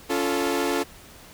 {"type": "chord", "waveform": "sawtooth", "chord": "Db augmented", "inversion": "none", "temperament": "equal with one note detuned", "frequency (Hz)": [280.7, 349.2, 440], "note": ["Db4", "F4", "A4"], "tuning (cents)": [22, 0, 0], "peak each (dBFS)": -23, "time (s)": [0.09, 0.84], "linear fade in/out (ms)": 20, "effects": ["pink hiss -47 dBFS RMS until 1.33 s"]}